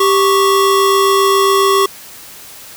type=tone pair together; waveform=square; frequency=392 / 1108.7 Hz; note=G4 / C#6; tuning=0 / 0 cents; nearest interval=octave + tritone; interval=1800 cents; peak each=-12 / -13 dBFS; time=0-1.86 s; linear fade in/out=5 ms; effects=white hiss -35 dBFS RMS until 2.76 s